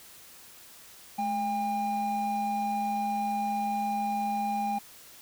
triangle tone pair together, 213.4 / 804.8 Hz, G#3 / G5, +47 / +45 cents, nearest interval octave + major seventh, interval 2298 cents, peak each -32 / -26 dBFS, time 1.18-4.79 s, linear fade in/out 10 ms, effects white hiss -51 dBFS RMS until 5.21 s

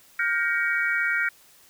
sine chord, G half-diminished seventh, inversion third, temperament just, 1411.2 / 1568 / 1881.6 / 2258 Hz, F6 / G6 / Bb6 / Db7, +18 / 0 / +16 / +31 cents, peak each -26 / -28 / -27 / -28 dBFS, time 0.19-1.29 s, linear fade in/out 5 ms, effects white hiss -55 dBFS RMS until 1.69 s

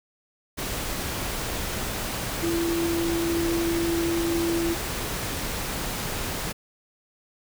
sine tone in noise, 336.4 Hz, E4, 35 cents sharp, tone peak -23 dBFS, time 2.42-4.75 s, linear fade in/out 20 ms, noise pink, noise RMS -30 dBFS, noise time 0.57-6.53 s, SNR +4 dB, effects none

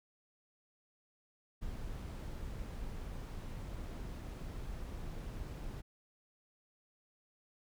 brown noise, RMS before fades -43 dBFS, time 1.61-5.82 s, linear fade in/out 20 ms, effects none

